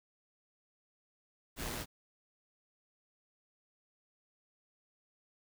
pink noise with amplitude modulation, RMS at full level -38 dBFS, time 1.56-1.86 s, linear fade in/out 50 ms, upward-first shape sine, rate 113 Hz, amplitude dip 40%, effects none

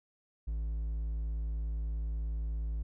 triangle tone with hard clipping, 55.2 Hz, A1, 6 cents sharp, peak -33 dBFS, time 0.47-2.83 s, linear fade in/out 10 ms, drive 6 dB, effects none

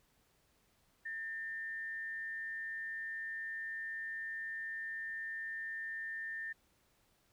sine tone with frequency modulation, 1800 Hz, A6, 39 cents sharp, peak -39 dBFS, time 1.05-6.53 s, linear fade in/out 10 ms, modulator 156 Hz, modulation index 0.27, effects pink hiss -73 dBFS RMS until 7.32 s

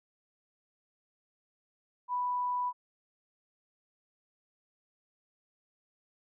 sine tone, 987.8 Hz, B5, in tune, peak -29 dBFS, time 2.08-2.73 s, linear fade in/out 50 ms, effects none

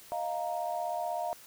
sine chord, Eb suspended second, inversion none, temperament equal, 622.3 / 698.5 / 932.3 Hz, Eb5 / F5 / Bb5, 0 / 0 / 0 cents, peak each -37 / -33 / -38 dBFS, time 0.12-1.33 s, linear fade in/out 0 ms, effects white hiss -53 dBFS RMS until 1.46 s

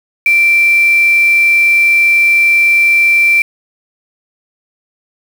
sine tone with quantisation, 2349 Hz, D7, in tune, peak -6 dBFS, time 0.26-3.42 s, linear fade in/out 2 ms, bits 4, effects none

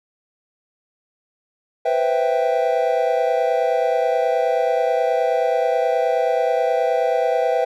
triangle chord, C major seventh, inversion third, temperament equal, 493.9 / 523.3 / 659.3 / 784 Hz, B4 / C5 / E5 / G5, 0 / 0 / 0 / 0 cents, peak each -19 / -22 / -19 / -21 dBFS, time 1.85-7.65 s, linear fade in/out 10 ms, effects none

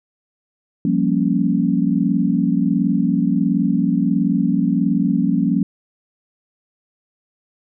sine chord, G half-diminished seventh, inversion third, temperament equal, 174.61 / 196 / 233.1 / 277.2 Hz, F3 / G3 / Bb3 / Db4, 0 / 0 / 0 / 0 cents, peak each -20 dBFS, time 0.85-5.63 s, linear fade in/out 2 ms, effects none

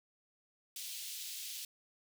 pink high-pass noise, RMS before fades -44 dBFS, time 0.76-1.65 s, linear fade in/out 2 ms, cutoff 3000 Hz, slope 24 dB/octave, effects none

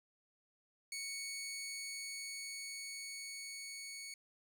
15% pulse tone with level ramp, 2224 Hz, C#7, 5 cents sharp, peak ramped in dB -34 to -39 dBFS, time 0.92-4.14 s, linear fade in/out 2 ms, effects none

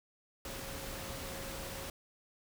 sine tone in noise, 542 Hz, C#5, 39 cents flat, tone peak -49 dBFS, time 0.45-1.9 s, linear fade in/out 2 ms, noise pink, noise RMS -43 dBFS, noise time 0.45-1.9 s, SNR -9 dB, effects none

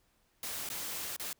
white noise with dropouts, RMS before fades -39 dBFS, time 0.43-1.33 s, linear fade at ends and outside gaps 2 ms, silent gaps 0.69-0.7 / 1.164-1.197 s, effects pink hiss -72 dBFS RMS until 1.39 s

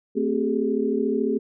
sine tone cluster, 225.3 / 263.8 / 389.1 / 422.9 Hz, A3 / C4 / G4 / G#4, +41 / +14 / -13 / +31 cents, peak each -26 dBFS, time 0.15-1.39 s, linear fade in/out 20 ms, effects none

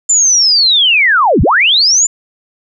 sine linear two-way sweep, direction down then up, 7230 to 38.89 to 7230 Hz, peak -6 dBFS, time 0.09-2.07 s, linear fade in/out 10 ms, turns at 1.42 s, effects none

